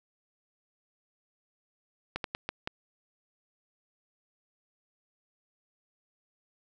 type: slowing click train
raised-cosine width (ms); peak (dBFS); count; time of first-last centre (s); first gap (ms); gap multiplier
0.3; -16; 5; 2.16-2.674; 82; 1.31
effects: none